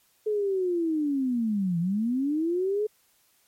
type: linear two-way sweep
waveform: sine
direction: down then up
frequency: 432.7 to 164.81 to 432.7 Hz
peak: -23 dBFS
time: 0.26-2.87 s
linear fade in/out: 10 ms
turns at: 1.79 s
effects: white hiss -65 dBFS RMS until 3.47 s + MP3 64 kbps